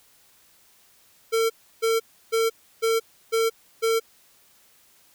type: tone bursts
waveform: square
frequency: 452.1 Hz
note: A4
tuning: 47 cents sharp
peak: -20 dBFS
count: 6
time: 1.32-4 s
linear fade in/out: 20 ms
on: 180 ms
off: 320 ms
effects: white hiss -58 dBFS RMS until 5.14 s